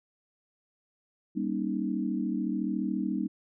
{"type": "chord", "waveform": "sine", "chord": "Eb dominant seventh", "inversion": "first", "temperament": "equal with one note detuned", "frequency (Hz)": [196, 236.9, 277.2, 311.1], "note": ["G3", "Bb3", "Db4", "Eb4"], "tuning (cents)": [0, 28, 0, 0], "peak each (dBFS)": [-32, -33, -35, -33], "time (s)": [1.35, 3.28], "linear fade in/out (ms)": 20, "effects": []}